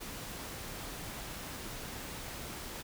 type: noise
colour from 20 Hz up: pink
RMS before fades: -43 dBFS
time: 0-2.83 s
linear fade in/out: 20 ms
effects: none